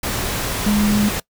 sine tone in noise, 208.1 Hz, G#3, 4 cents sharp, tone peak -14 dBFS, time 0.66-1.09 s, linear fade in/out 5 ms, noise pink, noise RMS -23 dBFS, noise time 0.03-1.2 s, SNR +6 dB, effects noise-tail reverb RT60 0.1 s tail -22 dB re dry

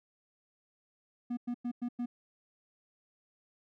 triangle tone bursts, 242.1 Hz, B3, 34 cents flat, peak -30 dBFS, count 5, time 1.3-2.06 s, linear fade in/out 10 ms, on 72 ms, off 100 ms, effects none

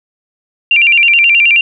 sine tone with vibrato, 2559 Hz, D#7, 48 cents sharp, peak -5 dBFS, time 0.71-1.61 s, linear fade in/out 2 ms, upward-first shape square, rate 9.4 Hz, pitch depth 140 cents each way, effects none

